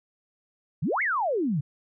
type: exponential two-way sweep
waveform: sine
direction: up then down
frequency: 122.8 to 2256 to 130.7 Hz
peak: -23 dBFS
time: 0.82-1.61 s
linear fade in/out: 10 ms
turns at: 1.02 s
effects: none